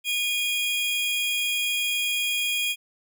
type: tone pair together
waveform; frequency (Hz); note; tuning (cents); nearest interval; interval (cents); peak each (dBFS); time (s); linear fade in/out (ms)
45% pulse; 2453 / 3280; D#7 / G#7; -25 / -22; perfect fourth; 503; -26 / -26; 0.04-2.76; 50
effects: none